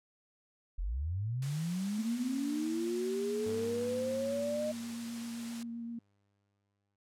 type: linear sweep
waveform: sine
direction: up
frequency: 37.95 to 617 Hz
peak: -32 dBFS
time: 0.78-4.72 s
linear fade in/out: 10 ms
type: high-pass noise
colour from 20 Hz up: white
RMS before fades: -47 dBFS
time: 1.42-5.63 s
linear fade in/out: 2 ms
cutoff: 100 Hz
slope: 24 dB/octave
type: tone with vibrato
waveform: sine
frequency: 233.1 Hz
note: A#3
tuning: in tune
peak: -38 dBFS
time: 1.98-5.99 s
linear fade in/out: 5 ms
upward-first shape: sine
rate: 7.7 Hz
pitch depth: 13 cents each way
type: tone with exponential decay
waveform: sawtooth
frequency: 100.8 Hz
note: G2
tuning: 49 cents sharp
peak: -38 dBFS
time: 3.46-6.96 s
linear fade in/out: 5 ms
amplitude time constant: 760 ms
effects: low-pass 9000 Hz 12 dB/octave